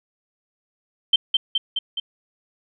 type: tone with echo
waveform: sine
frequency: 3120 Hz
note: G7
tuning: 9 cents flat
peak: -11 dBFS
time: 1.13-1.16 s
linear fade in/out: 5 ms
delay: 210 ms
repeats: 4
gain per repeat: -3 dB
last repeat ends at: 2 s
effects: none